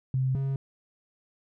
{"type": "tone pair in turn", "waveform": ["sine", "triangle"], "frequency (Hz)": [130.81, 136.01], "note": ["C3", "C#3"], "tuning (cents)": [0, -33], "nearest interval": "minor second", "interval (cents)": 67, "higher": "second", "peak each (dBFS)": [-23, -24], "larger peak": "first", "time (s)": [[0.14, 0.35], [0.35, 0.56]], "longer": "neither", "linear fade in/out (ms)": 2, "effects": []}